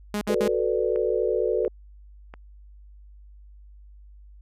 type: tone bursts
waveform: sawtooth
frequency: 207.7 Hz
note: G#3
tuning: in tune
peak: -21 dBFS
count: 3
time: 0.14-0.479 s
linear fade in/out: 2 ms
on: 73 ms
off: 60 ms
type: click train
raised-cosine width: 0.5 ms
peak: -26 dBFS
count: 4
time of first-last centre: 0.27-2.339 s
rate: 1.45 Hz
type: chord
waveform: sine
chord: B minor seventh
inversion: second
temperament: equal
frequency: 370 / 440 / 493.9 / 587.3 Hz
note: F#4 / A4 / B4 / D5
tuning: 0 / 0 / 0 / 0 cents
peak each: -27 / -25 / -26 / -30 dBFS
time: 0.29-1.68 s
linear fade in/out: 2 ms
effects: added 50 Hz sine -45 dBFS peak until 4.41 s + resampled to 32000 Hz